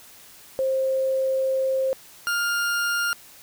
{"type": "tone pair in turn", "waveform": ["sine", "40% pulse"], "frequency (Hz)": [529, 1407], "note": ["C5", "F6"], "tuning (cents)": [19, 12], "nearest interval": "octave + perfect fourth", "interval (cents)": 1693, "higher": "second", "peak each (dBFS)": [-20, -21], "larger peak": "first", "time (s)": [[0.59, 1.93], [2.27, 3.13]], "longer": "first", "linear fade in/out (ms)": 0, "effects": ["white hiss -48 dBFS RMS until 3.42 s"]}